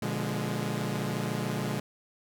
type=chord; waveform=sawtooth; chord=B diminished seventh; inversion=none; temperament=equal with one note detuned; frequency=120.58 / 146.83 / 174.61 / 207.7 Hz; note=B2 / D3 / F3 / Ab3; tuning=-41 / 0 / 0 / 0 cents; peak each=-31 / -31 / -33 / -30 dBFS; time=0.02-1.8 s; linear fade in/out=5 ms; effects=none